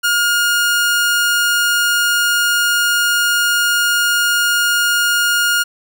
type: tone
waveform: sawtooth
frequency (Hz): 1425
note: F6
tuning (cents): +34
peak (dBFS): -9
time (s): 0.03-5.64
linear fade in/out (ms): 20
effects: none